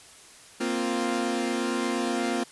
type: chord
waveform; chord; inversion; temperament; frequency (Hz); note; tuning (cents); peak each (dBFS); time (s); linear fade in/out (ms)
sawtooth; Bb suspended second; none; equal; 233.1 / 261.6 / 349.2; Bb3 / C4 / F4; 0 / 0 / 0; -26; 0.6-2.44; 10
effects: white hiss -50 dBFS RMS until 2.51 s + resampled to 24000 Hz